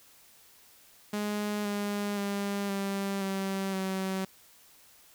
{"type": "tone with pitch steps", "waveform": "sawtooth", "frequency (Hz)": [208.1, 204.4, 200.8, 197.22, 193.72, 190.28], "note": ["G#3", "G#3", "G3", "G3", "G3", "F#3"], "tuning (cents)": [4, -27, 42, 11, -20, 49], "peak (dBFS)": -26, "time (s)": [1.13, 4.25], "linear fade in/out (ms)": 5, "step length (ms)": 520, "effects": ["white hiss -58 dBFS RMS until 5.14 s"]}